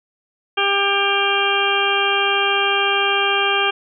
harmonic tone with a mistuned harmonic, 398.5 Hz, G4, 28 cents sharp, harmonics 1 / 2 / 3 / 4 / 6 / 7 / 8, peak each -23 / -23 / -23 / -23 / -23 / -23 / -23 dBFS, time 0.57-3.71 s, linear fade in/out 10 ms, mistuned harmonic 6, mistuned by -16 cents, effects none

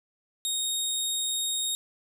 20% pulse tone, 3729 Hz, A#7, in tune, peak -21 dBFS, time 0.45-1.75 s, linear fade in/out 0 ms, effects none

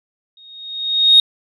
sine tone with exponential growth, 3729 Hz, A#7, in tune, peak -3 dBFS, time 0.37-1.2 s, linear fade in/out 2 ms, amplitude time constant 180 ms, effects tanh soft clip ceiling 0 dBFS

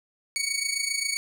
15% pulse tone with amplitude modulation, 2241 Hz, C#7, 18 cents sharp, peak -16 dBFS, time 0.36-1.17 s, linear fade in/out 0 ms, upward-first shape sine, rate 27.5 Hz, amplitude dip 70%, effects none

